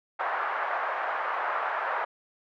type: band-pass noise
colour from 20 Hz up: white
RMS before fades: -30 dBFS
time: 0.19-2.05 s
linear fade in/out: 10 ms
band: 610 to 1500 Hz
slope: 24 dB/octave
effects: none